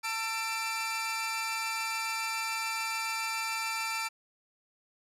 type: tone cluster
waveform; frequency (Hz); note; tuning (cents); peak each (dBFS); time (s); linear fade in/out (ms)
sawtooth; 893 / 1343 / 2345; A5 / E6 / D7; +25 / +32 / -3; -33 / -33 / -31; 0.03-4.09; 20
effects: low-pass 12000 Hz 12 dB/octave